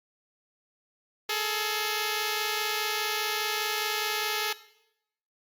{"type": "tone pair together", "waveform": "5% pulse", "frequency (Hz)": [424.1, 449], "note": ["G#4", "A4"], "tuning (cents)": [36, 35], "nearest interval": "minor second", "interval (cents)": 99, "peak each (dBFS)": [-17, -22], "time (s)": [1.29, 4.53], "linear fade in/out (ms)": 5, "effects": ["noise-tail reverb RT60 0.8 s tail -17 dB re dry", "Opus 48 kbps"]}